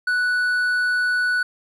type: tone with hard clipping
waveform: triangle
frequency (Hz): 1480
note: F#6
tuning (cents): 0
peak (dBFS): -19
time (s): 0.07-1.43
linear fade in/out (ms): 5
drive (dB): 7
effects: none